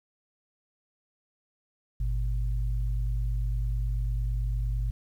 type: tone pair together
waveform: sine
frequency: 50.08 / 119.1 Hz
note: G1 / A#2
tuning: +38 / +38 cents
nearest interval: octave + minor third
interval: 1500 cents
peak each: -26 / -33 dBFS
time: 2-4.91 s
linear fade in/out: 5 ms
effects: 10-bit